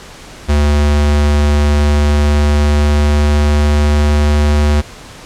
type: tone with pitch glide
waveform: square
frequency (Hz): 73.42 to 74.02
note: D2 to D2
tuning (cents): 0 to +14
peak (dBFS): -9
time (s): 0.48-4.82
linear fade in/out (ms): 20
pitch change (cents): +14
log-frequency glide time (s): 1.79-4.3
effects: pink hiss -34 dBFS RMS until 5.25 s + low-pass 8000 Hz 12 dB/octave